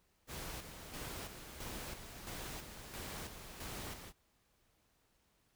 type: noise with tremolo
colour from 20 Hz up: pink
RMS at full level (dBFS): -45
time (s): 0.27-4.13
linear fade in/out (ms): 50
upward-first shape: square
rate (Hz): 1.5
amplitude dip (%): 50
effects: pink hiss -75 dBFS RMS until 5.55 s